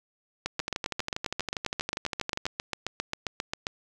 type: two click trains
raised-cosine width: 0.2 ms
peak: -12 / -13 dBFS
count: 25 / 24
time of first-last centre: 0.46-3.669 / 0.6-2.455 s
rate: 7.48 / 12.4 Hz
effects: none